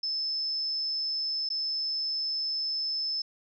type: tone with dropouts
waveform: sine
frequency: 5250 Hz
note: E8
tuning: 8 cents flat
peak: -28 dBFS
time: 0.03-3.22 s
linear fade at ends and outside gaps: 5 ms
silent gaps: 1.49-1.501 s
effects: none